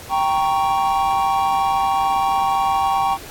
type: chord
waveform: triangle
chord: G diminished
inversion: none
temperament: equal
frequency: 784 / 932.3 / 1108.7 Hz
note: G5 / Bb5 / Db6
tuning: 0 / 0 / 0 cents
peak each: -16 / -21 / -20 dBFS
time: 0.09-3.18 s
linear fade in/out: 50 ms
effects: pink hiss -37 dBFS RMS until 3.3 s + AAC 64 kbps